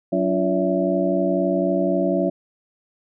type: tone cluster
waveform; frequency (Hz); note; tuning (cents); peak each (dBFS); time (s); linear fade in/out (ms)
sine; 185.2 / 283.8 / 347.7 / 569 / 661; F#3 / C#4 / F4 / C#5 / E5; +2 / +41 / -8 / +45 / +5; -24; 0.12-2.3; 10
effects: none